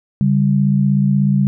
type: tone pair together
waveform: sine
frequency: 140.9 / 197.36 Hz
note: C#3 / G3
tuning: +29 / +12 cents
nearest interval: tritone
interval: 583 cents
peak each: -14 dBFS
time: 0.21-1.47 s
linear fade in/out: 0 ms
effects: none